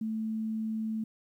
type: tone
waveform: sine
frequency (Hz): 220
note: A3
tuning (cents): 0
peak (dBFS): -30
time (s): 0.01-1.04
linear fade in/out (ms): 5
effects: 11-bit